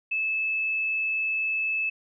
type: tone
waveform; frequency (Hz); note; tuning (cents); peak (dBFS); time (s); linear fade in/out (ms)
sine; 2612; E7; -17; -24; 0.11-1.9; 10
effects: none